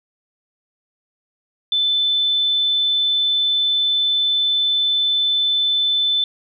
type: tone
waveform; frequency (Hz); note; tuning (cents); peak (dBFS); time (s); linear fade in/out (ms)
sine; 3520; A7; 0; -15; 1.72-6.24; 2
effects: none